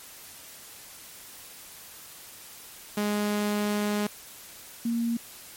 sawtooth / sine tone pair in turn, 207.7 / 233.1 Hz, G#3 / A#3, 0 / 0 cents, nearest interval major second, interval 200 cents, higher second, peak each -21 / -24 dBFS, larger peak first, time 2.97-4.07 / 4.85-5.17 s, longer first, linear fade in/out 5 ms, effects white hiss -46 dBFS RMS until 5.56 s + MP3 64 kbps

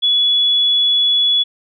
sine tone, 3400 Hz, G#7, 40 cents sharp, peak -11 dBFS, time 0.02-1.44 s, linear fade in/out 20 ms, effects none

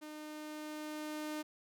sawtooth tone with level ramp, 304.6 Hz, D#4, 37 cents flat, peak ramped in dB -42 to -34 dBFS, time 0.01-1.43 s, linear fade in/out 20 ms, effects none

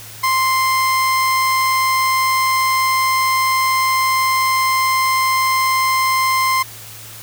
30% pulse tone, 1046.5 Hz, C6, in tune, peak -11 dBFS, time 0.23-6.63 s, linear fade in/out 10 ms, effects added 109 Hz sine -41 dBFS peak until 7.22 s + white hiss -36 dBFS RMS until 7.22 s

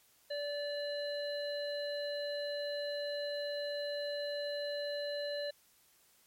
harmonic tone, 580 Hz, D5, 22 cents flat, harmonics 1 / 3 / 5 / 7, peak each -36 / -46 / -52 / -43 dBFS, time 0.3-5.51 s, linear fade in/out 10 ms, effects white hiss -67 dBFS RMS until 6.26 s + MP3 64 kbps

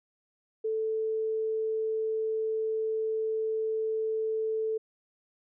sine tone, 440 Hz, A4, in tune, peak -27 dBFS, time 0.64-4.78 s, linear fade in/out 10 ms, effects none

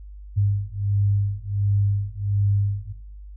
sine beating tone pair, 100.1 / 101.5 Hz, G2 / G#2, +37 / -39 cents, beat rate 1.4 Hz, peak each -22 dBFS, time 0.36-2.93 s, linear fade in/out 20 ms, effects noise-tail reverb RT60 0.6 s tail -17 dB re dry + added 50 Hz sine -37 dBFS peak until 3.36 s

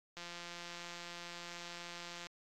click train, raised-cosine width 0.2 ms, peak -29 dBFS, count 364, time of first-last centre 0.17-2.268 s, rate 173 Hz, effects AAC 64 kbps

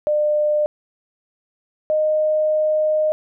sine tone pair in turn, 600 / 616.5 Hz, D5 / D#5, +37 / -16 cents, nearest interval unison, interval 47 cents, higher second, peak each -15 dBFS, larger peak neither, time 0.07-0.66 / 1.9-3.12 s, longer second, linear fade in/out 0 ms, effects none

